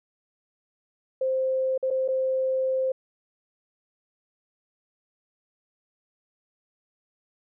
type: tone with dropouts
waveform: sine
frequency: 523.3 Hz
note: C5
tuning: in tune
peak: -22 dBFS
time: 1.21-2.92 s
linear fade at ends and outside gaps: 5 ms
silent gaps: 1.778-1.827 / 1.904-1.909 / 2.079-2.085 s
effects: none